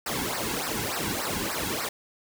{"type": "noise with flanger", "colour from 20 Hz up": "pink", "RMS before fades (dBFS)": -30, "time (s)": [0.06, 1.89], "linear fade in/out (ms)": 5, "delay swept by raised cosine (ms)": [0.29, 1.69], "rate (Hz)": 3.4, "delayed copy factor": -0.95, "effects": []}